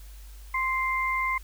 sine tone pair together, 1046.5 / 2093 Hz, C6 / C7, 0 / 0 cents, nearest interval octave, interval 1200 cents, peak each -27 dBFS, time 0.54-1.38 s, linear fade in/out 5 ms, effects added 50 Hz sine -42 dBFS peak until 1.43 s + white hiss -55 dBFS RMS until 1.43 s

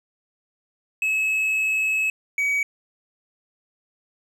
triangle tone pair in turn, 2581 / 2266 Hz, E7 / C#7, -37 / +37 cents, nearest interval major second, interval 226 cents, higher first, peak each -18 dBFS, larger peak neither, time 1.02-2.1 / 2.38-2.63 s, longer first, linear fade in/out 2 ms, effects none

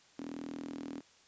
sawtooth tone with high-pass filter, 40.59 Hz, E1, 26 cents flat, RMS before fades -43 dBFS, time 0.18-1.01 s, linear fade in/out 10 ms, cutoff 270 Hz, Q 8.4, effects white hiss -63 dBFS RMS until 1.27 s + resampled to 16000 Hz

